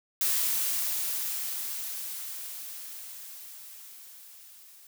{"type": "noise with level ramp", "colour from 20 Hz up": "blue", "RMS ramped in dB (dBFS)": [-26, -53], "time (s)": [0.21, 4.87], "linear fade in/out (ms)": 2, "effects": []}